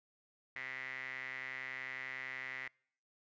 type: tone with band-pass filter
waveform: sawtooth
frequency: 130.81 Hz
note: C3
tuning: in tune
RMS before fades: -44 dBFS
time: 0.56-2.68 s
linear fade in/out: 0 ms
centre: 2000 Hz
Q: 9.7
effects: noise-tail reverb RT60 0.6 s tail -26 dB re dry + resampled to 16000 Hz